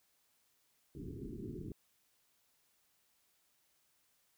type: low-pass noise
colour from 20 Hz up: white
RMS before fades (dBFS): -45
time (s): 0.95-1.72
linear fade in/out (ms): 2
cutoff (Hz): 410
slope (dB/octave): 96
effects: white hiss -75 dBFS RMS until 4.37 s